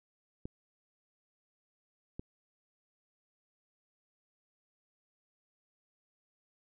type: clicks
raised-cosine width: 3 ms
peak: -27 dBFS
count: 2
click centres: 0.455 / 2.195 s
effects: none